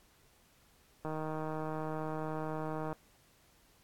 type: click train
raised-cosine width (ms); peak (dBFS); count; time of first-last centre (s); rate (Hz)
1; -25; 294; 1.05-2.928; 156
effects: pink hiss -66 dBFS RMS until 3.83 s + AAC 64 kbps